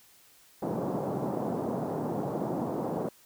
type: band-pass noise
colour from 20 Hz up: pink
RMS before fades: -32 dBFS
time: 0.62-3.09 s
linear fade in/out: 5 ms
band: 150 to 850 Hz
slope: 24 dB/octave
effects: white hiss -59 dBFS RMS until 3.25 s